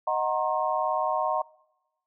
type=chord; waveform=sine; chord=C half-diminished seventh; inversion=first; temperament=equal with one note detuned; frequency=622.3 / 740 / 932.3 / 1071 Hz; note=Eb5 / Gb5 / Bb5 / C6; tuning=0 / 0 / 0 / +40 cents; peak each=-29 dBFS; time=0.07-1.42 s; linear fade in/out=5 ms; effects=noise-tail reverb RT60 1.0 s tail -24 dB re dry